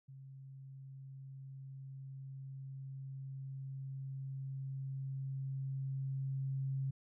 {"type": "tone with level ramp", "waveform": "sine", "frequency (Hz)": 134.8, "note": "C#3", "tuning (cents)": -48, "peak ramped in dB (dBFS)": [-50, -34], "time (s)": [0.08, 6.91], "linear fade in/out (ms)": 10, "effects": []}